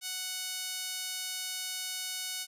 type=tone with high-pass filter; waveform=sawtooth; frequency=740 Hz; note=F#5; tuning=in tune; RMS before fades=-37 dBFS; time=0.01-2.47 s; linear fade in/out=50 ms; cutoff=3600 Hz; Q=0.81; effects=resampled to 32000 Hz